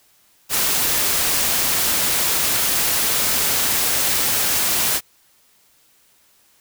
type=noise; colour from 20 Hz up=white; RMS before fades=-19 dBFS; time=0.49-5.01 s; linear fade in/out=50 ms; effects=white hiss -57 dBFS RMS until 6.6 s